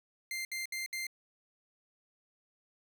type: tone bursts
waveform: sawtooth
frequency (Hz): 2093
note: C7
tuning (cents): 0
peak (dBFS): -32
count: 4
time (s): 0.31-1.068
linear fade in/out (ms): 2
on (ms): 140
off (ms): 66
effects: none